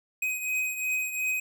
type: beating tone pair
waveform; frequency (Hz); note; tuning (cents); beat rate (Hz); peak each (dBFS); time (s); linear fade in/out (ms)
square; 2514 / 2516.8; D#7 / D#7; +17 / +19; 2.8; -29 / -35; 0.22-1.4; 5
effects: none